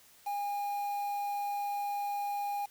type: tone with quantisation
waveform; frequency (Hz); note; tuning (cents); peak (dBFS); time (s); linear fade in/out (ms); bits
triangle; 812; G#5; -39; -30; 0.26-2.66; 10; 8
effects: white hiss -60 dBFS RMS until 2.7 s